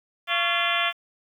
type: harmonic tone with a mistuned harmonic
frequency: 344.1 Hz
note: F4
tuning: 26 cents flat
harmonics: 2 / 3 / 4 / 5 / 6 / 7 / 8 / 9 / 10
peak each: -30 / -30 / -30 / -30 / -30 / -30 / -30 / -30 / -30 dBFS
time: 0.27-0.93 s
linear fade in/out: 50 ms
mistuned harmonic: 3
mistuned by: +130 cents
effects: 9-bit